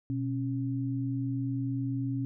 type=tone pair together; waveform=sine; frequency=123.47 / 273.5 Hz; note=B2 / C#4; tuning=0 / -23 cents; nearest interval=octave + major second; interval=1377 cents; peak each=-31 / -32 dBFS; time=0.1-2.25 s; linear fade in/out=0 ms; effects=none